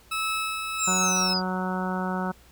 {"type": "tone with tremolo", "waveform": "20% pulse", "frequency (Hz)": 1301, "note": "E6", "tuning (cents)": -23, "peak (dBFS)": -20, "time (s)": [0.11, 1.34], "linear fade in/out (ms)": 10, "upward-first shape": "sine", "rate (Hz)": 1.4, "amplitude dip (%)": 40}
{"type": "linear sweep", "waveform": "sine", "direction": "down", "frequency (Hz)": [7650, 4699], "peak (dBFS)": -24, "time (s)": [0.78, 1.42], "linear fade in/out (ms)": 50}
{"type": "harmonic tone", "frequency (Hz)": 185, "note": "F#3", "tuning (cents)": 0, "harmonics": [1, 2, 3, 4, 5, 6, 7, 8], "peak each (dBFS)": [-28, -36, -37, -35, -34, -41, -36, -37], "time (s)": [0.87, 2.32], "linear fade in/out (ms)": 10}
{"effects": ["added 60 Hz sine -56 dBFS peak until 2.51 s", "pink hiss -56 dBFS RMS until 2.51 s"]}